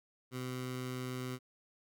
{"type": "tone with notch filter", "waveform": "15% pulse", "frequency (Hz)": 127.3, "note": "C3", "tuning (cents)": -47, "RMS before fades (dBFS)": -40, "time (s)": [0.31, 1.39], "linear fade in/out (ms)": 50, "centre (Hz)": 590, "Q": 1.9, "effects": []}